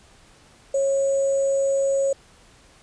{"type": "tone with sample-and-hold", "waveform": "sine", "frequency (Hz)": 548, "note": "C#5", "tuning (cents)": -20, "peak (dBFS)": -18, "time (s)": [0.74, 2.13], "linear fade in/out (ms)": 5, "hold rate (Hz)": 7350, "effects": ["pink hiss -53 dBFS RMS until 2.82 s", "resampled to 22050 Hz"]}